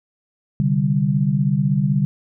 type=chord; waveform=sine; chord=C suspended second; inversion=none; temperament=equal; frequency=130.81 / 146.83 / 196 Hz; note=C3 / D3 / G3; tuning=0 / 0 / 0 cents; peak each=-22 / -18 / -20 dBFS; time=0.6-2.05 s; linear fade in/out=0 ms; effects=none